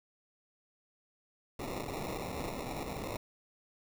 violet noise with sample-and-hold, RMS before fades -39 dBFS, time 1.59-3.17 s, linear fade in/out 5 ms, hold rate 1575 Hz, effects none

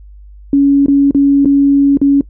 sine tone with dropouts, 280 Hz, C#4, 18 cents sharp, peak -5 dBFS, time 0.53-2.21 s, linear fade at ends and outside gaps 2 ms, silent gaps 0.861-0.882 / 1.11-1.147 / 1.448-1.456 / 1.972-2.015 s, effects noise-tail reverb RT60 0.1 s tail -21 dB re dry + added 50 Hz sine -33 dBFS peak until 2.29 s

